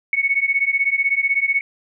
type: beating tone pair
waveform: sine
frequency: 2207 / 2223 Hz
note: C#7 / C#7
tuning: -8 / +4 cents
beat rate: 16 Hz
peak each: -19 dBFS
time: 0.13-1.61 s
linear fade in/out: 2 ms
effects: none